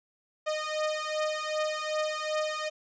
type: beating tone pair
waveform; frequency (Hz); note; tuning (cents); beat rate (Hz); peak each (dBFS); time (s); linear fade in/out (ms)
sawtooth; 614 / 616.6; D#5 / D#5; -23 / -16; 2.6; -28; 0.46-2.7; 20
effects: resampled to 16000 Hz